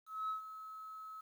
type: tone with ADSR envelope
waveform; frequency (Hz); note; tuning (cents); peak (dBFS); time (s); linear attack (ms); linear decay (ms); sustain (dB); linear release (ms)
sine; 1289; E6; -39; -33; 0.06-1.21; 230; 120; -13; 7
effects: tanh soft clip ceiling -33 dBFS + 11-bit